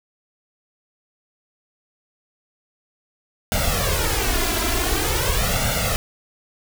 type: noise with flanger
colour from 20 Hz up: pink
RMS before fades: -21 dBFS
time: 3.52-5.96 s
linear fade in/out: 0 ms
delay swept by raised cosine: 1.4 to 3 ms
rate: 0.46 Hz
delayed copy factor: +0.85
effects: none